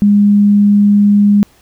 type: tone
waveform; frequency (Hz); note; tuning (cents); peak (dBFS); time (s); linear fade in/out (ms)
sine; 204.5; G#3; -26; -5; 0.02-1.43; 0
effects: pink hiss -49 dBFS RMS until 1.61 s